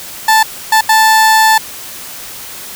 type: tone bursts at uneven times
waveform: 30% pulse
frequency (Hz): 880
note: A5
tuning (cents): 0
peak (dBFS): -3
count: 3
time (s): 0.28-0.43 / 0.72-0.81 / 0.89-1.58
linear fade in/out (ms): 5
effects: white hiss -28 dBFS RMS until 2.75 s